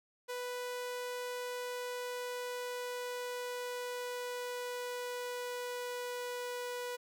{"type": "tone with pitch glide", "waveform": "sawtooth", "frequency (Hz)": [493.9, 490.8], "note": ["B4", "B4"], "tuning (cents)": [0, -11], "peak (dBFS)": -34, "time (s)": [0.28, 6.97], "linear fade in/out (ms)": 20, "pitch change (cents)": -11, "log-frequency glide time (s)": [1.3, 6.76], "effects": []}